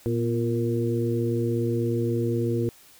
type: harmonic tone with a mistuned harmonic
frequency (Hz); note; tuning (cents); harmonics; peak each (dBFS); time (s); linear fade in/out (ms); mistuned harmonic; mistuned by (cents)
116.54; A#2; 0; 1 / 2 / 3 / 4; -26 / -29 / -27 / -30; 0.06-2.69; 0; 2; +63
effects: white hiss -53 dBFS RMS until 2.99 s